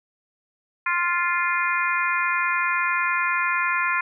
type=harmonic tone; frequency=349.2 Hz; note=F4; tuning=in tune; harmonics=3 / 4 / 5 / 6 / 7; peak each=-25 / -26 / -27 / -28 / -28 dBFS; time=0.86-4.01 s; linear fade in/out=5 ms; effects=none